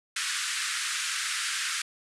pink band-pass noise, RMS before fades -31 dBFS, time 0.16-1.82 s, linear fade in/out 5 ms, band 1300 to 10000 Hz, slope 48 dB/octave, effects none

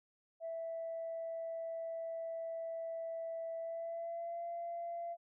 sine tone with pitch glide, 659.3 to 683.7 Hz, E5 to F5, 0 to -37 cents, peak -38 dBFS, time 0.4-5.17 s, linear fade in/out 50 ms, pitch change +63 cents, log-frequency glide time 3.58-4.44 s, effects tanh soft clip ceiling -34 dBFS

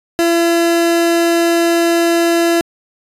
30% pulse tone, 338 Hz, E4, 43 cents sharp, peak -8 dBFS, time 0.19-2.61 s, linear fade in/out 0 ms, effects resampled to 32000 Hz

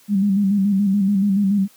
sine tone with vibrato, 198.7 Hz, G3, 24 cents sharp, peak -14 dBFS, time 0.08-1.68 s, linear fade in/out 50 ms, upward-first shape square, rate 7 Hz, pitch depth 54 cents each way, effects white hiss -52 dBFS RMS until 1.76 s + high-pass 80 Hz 12 dB/octave

